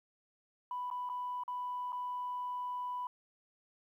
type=tone with dropouts; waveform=sine; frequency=990 Hz; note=B5; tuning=4 cents sharp; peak=-35 dBFS; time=0.71-3.07 s; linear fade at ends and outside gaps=2 ms; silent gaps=0.902-0.912 / 1.091-1.097 / 1.436-1.479 / 1.922-1.928 s; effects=tanh soft clip ceiling -31 dBFS + 12-bit